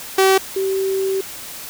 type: tone pair in turn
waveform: sawtooth / sine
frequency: 383.3 / 385.2 Hz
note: G4 / G4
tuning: -39 / -30 cents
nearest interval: unison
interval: 9 cents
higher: second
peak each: -7 / -17 dBFS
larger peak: first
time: 0.18-0.38 / 0.56-1.21 s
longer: second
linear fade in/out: 5 ms
effects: white hiss -33 dBFS RMS until 1.69 s